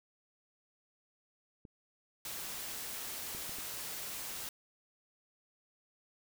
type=clicks; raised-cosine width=3 ms; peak=-38 dBFS; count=4; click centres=1.652 / 3.349 / 3.494 / 3.586 s
type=noise; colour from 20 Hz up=white; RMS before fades=-42 dBFS; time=2.25-4.49 s; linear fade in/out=2 ms
effects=none